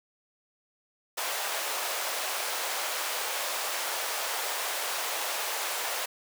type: high-pass noise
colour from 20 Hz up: pink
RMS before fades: -32 dBFS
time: 1.17-6.06 s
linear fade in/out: 10 ms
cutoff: 550 Hz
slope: 24 dB/octave
effects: none